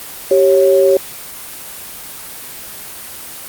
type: tone pair together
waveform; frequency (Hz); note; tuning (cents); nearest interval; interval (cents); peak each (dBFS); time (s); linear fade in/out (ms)
sine; 388.9 / 550; G4 / C#5; -14 / -14; tritone; 600; -10; 0.31-0.97; 2
effects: white hiss -30 dBFS RMS until 3.48 s + Opus 24 kbps